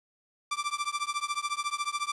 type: tone with tremolo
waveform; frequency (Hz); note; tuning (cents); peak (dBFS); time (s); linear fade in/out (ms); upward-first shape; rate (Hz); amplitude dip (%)
sawtooth; 1174.7; D6; 0; -22; 0.51-2.12; 5; triangle; 14; 100
effects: resampled to 24000 Hz + 9-bit